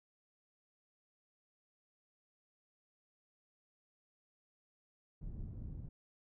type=low-pass noise; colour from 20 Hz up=pink; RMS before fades=-45 dBFS; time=5.21-5.89 s; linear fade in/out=5 ms; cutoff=150 Hz; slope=12 dB/octave; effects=none